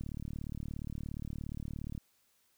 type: click train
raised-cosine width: 5 ms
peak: -28 dBFS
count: 74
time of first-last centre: 0.01-1.978 s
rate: 37.1 Hz
effects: white hiss -72 dBFS RMS until 2.57 s